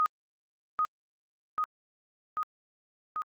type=tone with echo; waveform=sine; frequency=1247 Hz; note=D#6; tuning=3 cents sharp; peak=-22 dBFS; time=0-0.06 s; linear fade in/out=0 ms; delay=790 ms; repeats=4; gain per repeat=-2 dB; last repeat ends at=3.22 s; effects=Opus 48 kbps